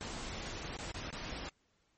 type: noise with dropouts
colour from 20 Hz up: pink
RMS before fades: -42 dBFS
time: 0.01-1.49 s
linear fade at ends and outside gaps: 0 ms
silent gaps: 0.768-0.788 / 0.916-0.943 / 1.105-1.127 s
effects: pink hiss -75 dBFS RMS until 1.97 s + MP3 32 kbps